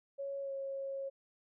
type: tone with pitch glide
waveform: sine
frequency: 554.4 to 545.5 Hz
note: C#5 to C#5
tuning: 0 to -28 cents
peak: -37 dBFS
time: 0.18-1.1 s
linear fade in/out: 20 ms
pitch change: -28 cents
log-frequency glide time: 0.41-0.52 s
effects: none

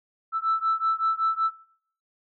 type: beating tone pair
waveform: sine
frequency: 1318.5 / 1323.8 Hz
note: E6 / E6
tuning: 0 / +7 cents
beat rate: 5.3 Hz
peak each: -24 / -24 dBFS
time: 0.32-1.51 s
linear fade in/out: 50 ms
effects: noise-tail reverb RT60 0.6 s tail -21 dB re dry + tanh soft clip ceiling -16 dBFS

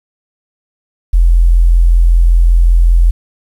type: tone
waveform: sine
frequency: 42.62 Hz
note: F1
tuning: 41 cents flat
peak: -4 dBFS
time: 1.13-3.11 s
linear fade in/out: 10 ms
effects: 7-bit

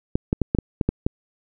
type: clicks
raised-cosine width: 3 ms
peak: -6 dBFS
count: 8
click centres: 0.155 / 0.329 / 0.417 / 0.549 / 0.587 / 0.812 / 0.89 / 1.065 s
effects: none

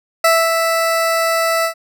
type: tone with ADSR envelope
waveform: 20% pulse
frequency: 659.3 Hz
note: E5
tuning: in tune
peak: -4 dBFS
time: 0.24-1.74 s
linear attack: 6 ms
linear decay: 240 ms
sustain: -5 dB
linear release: 94 ms
effects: none

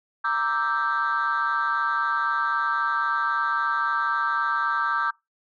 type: chord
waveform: sine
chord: E half-diminished seventh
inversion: second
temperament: equal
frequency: 932.3 / 1174.7 / 1318.5 / 1568 Hz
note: Bb5 / D6 / E6 / G6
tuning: 0 / 0 / 0 / 0 cents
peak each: -29 / -25 / -26 / -25 dBFS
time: 0.24-5.11 s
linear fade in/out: 10 ms
effects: noise-tail reverb RT60 0.2 s tail -24 dB re dry + tanh soft clip ceiling -16 dBFS

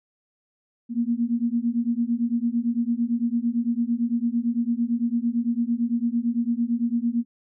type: beating tone pair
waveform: sine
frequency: 231.2 / 240.1 Hz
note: A#3 / B3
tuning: -14 / -49 cents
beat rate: 8.9 Hz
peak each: -24 dBFS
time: 0.89-7.25 s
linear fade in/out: 50 ms
effects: none

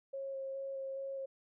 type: tone with vibrato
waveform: sine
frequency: 541 Hz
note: C#5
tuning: 42 cents flat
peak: -38 dBFS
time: 0.13-1.26 s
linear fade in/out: 10 ms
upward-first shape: square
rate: 2.4 Hz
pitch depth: 10 cents each way
effects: none

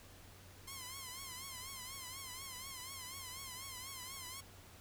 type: tone with vibrato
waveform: 5% pulse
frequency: 1046.5 Hz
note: C6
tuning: in tune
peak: -34 dBFS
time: 0.67-4.41 s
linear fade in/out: 10 ms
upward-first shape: triangle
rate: 4.1 Hz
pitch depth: 110 cents each way
effects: added 93 Hz sine -60 dBFS peak until 4.8 s + pink hiss -59 dBFS RMS until 4.8 s

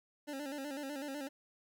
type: tone with vibrato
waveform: 25% pulse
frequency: 282 Hz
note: C#4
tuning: 30 cents sharp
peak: -36 dBFS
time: 0.27-1.29 s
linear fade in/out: 20 ms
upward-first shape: square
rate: 8 Hz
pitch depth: 77 cents each way
effects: none

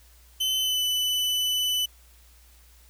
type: tone with pitch glide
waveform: 40% pulse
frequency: 3045 to 2994 Hz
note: F#7 to F#7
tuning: +49 to +20 cents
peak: -22 dBFS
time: 0.4-1.86 s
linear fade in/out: 10 ms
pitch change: -29 cents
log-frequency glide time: 0.59-0.82 s
effects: added 60 Hz sine -53 dBFS peak until 2.89 s + white hiss -58 dBFS RMS until 2.89 s

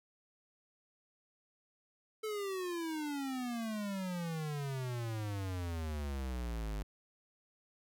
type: exponential sweep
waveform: square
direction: down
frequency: 440 to 49.74 Hz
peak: -37 dBFS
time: 2.23-6.83 s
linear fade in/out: 10 ms
effects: none

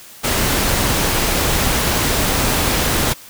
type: noise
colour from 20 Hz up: pink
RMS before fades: -17 dBFS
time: 0.23-3.14 s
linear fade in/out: 20 ms
effects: white hiss -40 dBFS RMS until 3.29 s

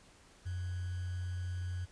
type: tone with sample-and-hold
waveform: sine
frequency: 90 Hz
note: F#2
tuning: 47 cents flat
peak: -35 dBFS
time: 0.45-1.86 s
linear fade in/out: 20 ms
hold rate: 1575 Hz
effects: pink hiss -61 dBFS RMS until 1.91 s + resampled to 22050 Hz

